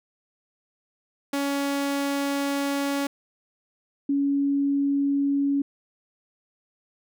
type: tone pair in turn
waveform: sawtooth / sine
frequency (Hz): 280.5 / 280.5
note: C#4 / C#4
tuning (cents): +21 / +21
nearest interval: unison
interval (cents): 0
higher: neither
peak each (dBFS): -20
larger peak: neither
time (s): 1.33-3.07 / 4.09-5.62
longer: first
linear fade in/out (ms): 5
effects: none